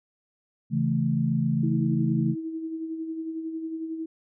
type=chord; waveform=sine; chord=A major; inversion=first; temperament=just; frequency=137.5 / 165 / 220 Hz; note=C#3 / E3 / A3; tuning=-14 / +2 / 0 cents; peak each=-26 dBFS; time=0.7-2.36 s; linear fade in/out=50 ms
type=tone with tremolo; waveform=sine; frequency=322.8 Hz; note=E4; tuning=36 cents flat; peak=-28 dBFS; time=1.63-4.06 s; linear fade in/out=5 ms; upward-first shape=sine; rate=11 Hz; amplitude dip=45%
effects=none